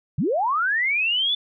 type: linear sweep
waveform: sine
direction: up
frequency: 110 to 3520 Hz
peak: -19 dBFS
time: 0.18-1.35 s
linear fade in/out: 5 ms
effects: none